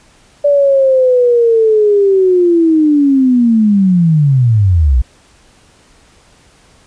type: linear sweep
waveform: sine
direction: down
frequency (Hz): 581 to 56.2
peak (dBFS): -6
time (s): 0.44-5.02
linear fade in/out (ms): 10
effects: pink hiss -47 dBFS RMS until 6.86 s + resampled to 22050 Hz